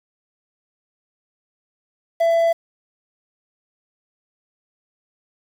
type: tone with quantisation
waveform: triangle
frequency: 668 Hz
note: E5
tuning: 23 cents sharp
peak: -12 dBFS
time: 2.2-2.53 s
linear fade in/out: 10 ms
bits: 7
effects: none